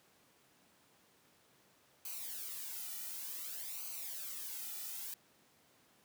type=noise with flanger; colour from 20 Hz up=blue; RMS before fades=-44 dBFS; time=2.05-5.14 s; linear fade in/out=2 ms; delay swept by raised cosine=0.56 to 1.86 ms; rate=0.55 Hz; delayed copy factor=-0.75; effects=pink hiss -68 dBFS RMS until 6.04 s + high-pass 150 Hz 12 dB/octave